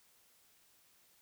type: silence
effects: white hiss -68 dBFS RMS until 1.21 s